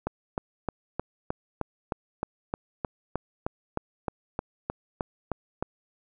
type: click train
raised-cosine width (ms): 1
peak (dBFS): -14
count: 19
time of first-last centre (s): 0.07-5.626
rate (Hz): 3.24
effects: none